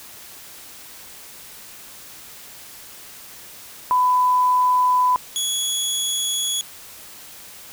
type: tone pair in turn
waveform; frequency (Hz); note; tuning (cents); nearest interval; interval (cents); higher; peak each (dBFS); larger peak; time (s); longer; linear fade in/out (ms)
sine / 20% pulse; 1000 / 3364; B5 / G#7; +21 / +22; octave + major sixth; 2101; second; -14 / -15; first; 3.91-5.16 / 5.36-6.61; neither; 0
effects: white hiss -41 dBFS RMS until 7.72 s